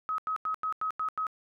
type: tone bursts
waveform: sine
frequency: 1273 Hz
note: D#6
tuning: 39 cents sharp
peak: -28 dBFS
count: 7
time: 0.09-1.268 s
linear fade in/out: 0 ms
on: 92 ms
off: 89 ms
effects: none